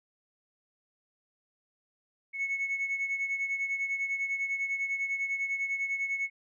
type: beating tone pair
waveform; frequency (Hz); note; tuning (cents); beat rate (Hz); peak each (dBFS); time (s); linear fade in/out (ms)
sine; 2200 / 2210; C#7 / C#7; -14 / -6; 10; -29 / -35; 2.33-6.3; 50
effects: tanh soft clip ceiling -25 dBFS